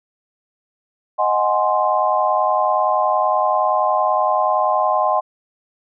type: chord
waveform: sine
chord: Ab dominant seventh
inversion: second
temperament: equal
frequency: 622.3 / 740 / 830.6 / 1046.5 Hz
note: Eb5 / Gb5 / Ab5 / C6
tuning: 0 / 0 / 0 / 0 cents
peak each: -20 / -20 / -21 / -19 dBFS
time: 1.18-5.21 s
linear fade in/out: 20 ms
effects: none